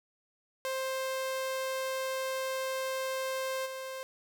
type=tone with level steps; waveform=sawtooth; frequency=526 Hz; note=C5; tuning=9 cents sharp; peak=-28 / -34 dBFS; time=0.65-4.03 s; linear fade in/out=0 ms; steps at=3.65 s; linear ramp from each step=20 ms; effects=none